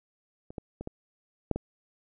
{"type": "clicks", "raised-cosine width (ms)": 2, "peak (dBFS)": [-30, -22, -24, -22, -12, -18], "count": 6, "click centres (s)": [0.505, 0.582, 0.81, 0.874, 1.513, 1.56], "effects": []}